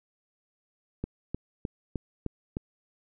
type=click train; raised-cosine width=3 ms; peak=-18 dBFS; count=6; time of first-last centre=1.04-2.569 s; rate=3.27 Hz; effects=none